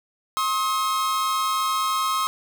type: tone pair together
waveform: 45% pulse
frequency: 1070 / 1273.1 Hz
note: C6 / D#6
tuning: +38 / +39 cents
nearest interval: minor third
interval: 301 cents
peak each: -24 dBFS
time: 0.37-2.27 s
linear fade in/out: 0 ms
effects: none